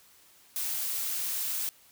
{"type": "noise", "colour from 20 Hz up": "blue", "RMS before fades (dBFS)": -32, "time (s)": [0.56, 1.69], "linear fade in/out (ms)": 0, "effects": ["white hiss -59 dBFS RMS until 1.91 s"]}